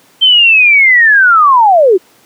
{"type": "linear sweep", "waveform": "sine", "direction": "down", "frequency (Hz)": [3136, 341], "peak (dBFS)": -3, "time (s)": [0.21, 1.98], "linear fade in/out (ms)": 20, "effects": ["pink hiss -46 dBFS RMS until 2.25 s", "high-pass 200 Hz 12 dB/octave"]}